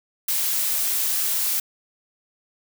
blue noise, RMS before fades -23 dBFS, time 0.28-1.6 s, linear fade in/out 5 ms, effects none

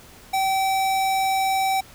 square tone, 770 Hz, G5, 31 cents flat, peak -20 dBFS, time 0.33-1.81 s, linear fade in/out 10 ms, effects pink hiss -47 dBFS RMS until 1.94 s

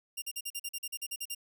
10% pulse tone bursts, 2794 Hz, F7, in tune, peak -26 dBFS, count 13, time 0.17-1.349 s, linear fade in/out 10 ms, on 51 ms, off 43 ms, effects none

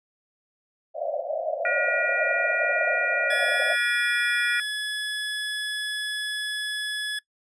white band-pass noise, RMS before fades -29 dBFS, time 0.94-3.77 s, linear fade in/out 50 ms, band 550 to 690 Hz, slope 96 dB/octave
harmonic tone, 479.4 Hz, A#4, 48 cents sharp, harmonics 3 / 4 / 5, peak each -25 / -27 / -29 dBFS, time 1.65-4.6 s, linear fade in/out 2 ms
25% pulse tone, 1700 Hz, G#6, 40 cents sharp, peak -23 dBFS, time 3.3-7.19 s, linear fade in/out 5 ms
effects noise-tail reverb RT60 0.1 s tail -22 dB re dry + resampled to 22050 Hz

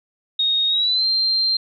sine tone with pitch glide, 3729 to 4162 Hz, A#7 to C8, 0 to -10 cents, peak -16 dBFS, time 0.39-1.57 s, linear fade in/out 5 ms, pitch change +190 cents, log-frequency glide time 0.68-1.06 s, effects none

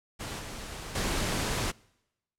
pink noise with level steps, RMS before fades -37 / -40 / -30 dBFS, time 0.19-1.72 s, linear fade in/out 20 ms, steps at 0.39 / 0.95 s, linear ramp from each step 5 ms, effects noise-tail reverb RT60 0.9 s tail -25 dB re dry + low-pass 10000 Hz 12 dB/octave

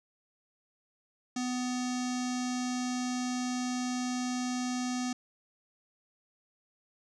square tone with low-pass filter, 250 Hz, B3, 21 cents sharp, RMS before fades -33 dBFS, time 1.36-5.13 s, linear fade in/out 5 ms, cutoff 6400 Hz, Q 4.1, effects none

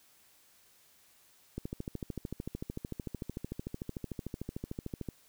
click train, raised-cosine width 3 ms, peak -24 dBFS, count 48, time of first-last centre 1.58-5.087 s, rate 13.4 Hz, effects white hiss -64 dBFS RMS until 5.28 s

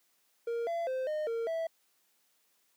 triangle tone with pitch steps, 467.1 / 677 / 519 / 612 / 459.8 / 656 Hz, A#4 / E5 / C5 / D#5 / A#4 / E5, +3 / +46 / -14 / -29 / -24 / -9 cents, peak -29 dBFS, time 0.47-1.67 s, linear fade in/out 5 ms, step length 200 ms, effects white hiss -72 dBFS RMS until 2.76 s + high-pass 200 Hz 12 dB/octave

